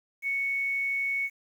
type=tone with quantisation; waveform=sine; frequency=2217 Hz; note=C#7; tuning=in tune; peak=-26 dBFS; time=0.22-1.3 s; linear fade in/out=50 ms; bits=9; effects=none